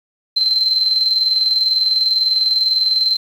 sine tone with tremolo, 4101 Hz, C8, 36 cents flat, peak -11 dBFS, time 0.36-3.17 s, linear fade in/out 10 ms, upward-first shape square, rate 20 Hz, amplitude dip 45%, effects 7-bit

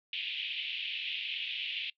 pink band-pass noise, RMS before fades -37 dBFS, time 0.13-1.9 s, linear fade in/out 2 ms, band 2500 to 3400 Hz, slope 48 dB/octave, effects noise-tail reverb RT60 0.1 s tail -22 dB re dry

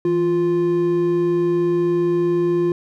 triangle tone pair together, 164.8 / 349.2 Hz, E3 / F4, 0 / 0 cents, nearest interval octave + minor second, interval 1300 cents, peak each -23 / -14 dBFS, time 0.05-2.72 s, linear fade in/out 2 ms, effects none

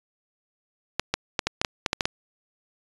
clicks, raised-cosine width 0.2 ms, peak -5 dBFS, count 10, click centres 0.996 / 1.14 / 1.392 / 1.47 / 1.615 / 1.648 / 1.862 / 1.931 / 2.008 / 2.055 s, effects resampled to 22050 Hz

